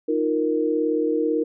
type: chord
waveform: sine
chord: Eb suspended second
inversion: none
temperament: equal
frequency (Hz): 311.1 / 349.2 / 466.2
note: Eb4 / F4 / Bb4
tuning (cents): 0 / 0 / 0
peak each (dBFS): -23 / -27 / -22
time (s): 0.08-1.44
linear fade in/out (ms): 10
effects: none